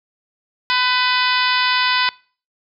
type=harmonic tone with a mistuned harmonic; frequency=502 Hz; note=B4; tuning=28 cents sharp; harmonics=2 / 3 / 4 / 5 / 6 / 7 / 8 / 9 / 10; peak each=-20 / -22 / -23 / -24 / -25 / -25 / -26 / -27 / -27 dBFS; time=0.7-2.09 s; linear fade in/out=0 ms; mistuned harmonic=4; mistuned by=-16 cents; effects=noise-tail reverb RT60 0.4 s tail -23 dB re dry